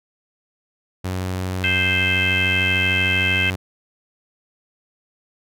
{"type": "tone with pitch glide", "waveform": "sawtooth", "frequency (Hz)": [92.5, 93.2], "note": ["F#2", "F#2"], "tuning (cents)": [0, 13], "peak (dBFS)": -19, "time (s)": [1.04, 3.56], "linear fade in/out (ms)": 10, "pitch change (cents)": 13, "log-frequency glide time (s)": [1.34, 2.45]}
{"type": "harmonic tone", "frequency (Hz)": 523.3, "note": "C5", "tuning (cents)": 0, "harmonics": [3, 4, 5, 6], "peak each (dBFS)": [-25, -23, -20, -25], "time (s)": [1.64, 3.5], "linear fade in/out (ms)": 0}
{"effects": []}